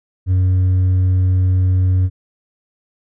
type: tone with hard clipping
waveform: triangle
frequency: 92.4 Hz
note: F#2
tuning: 2 cents flat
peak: -10 dBFS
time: 0.26-2.1 s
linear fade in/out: 50 ms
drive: 1 dB
effects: none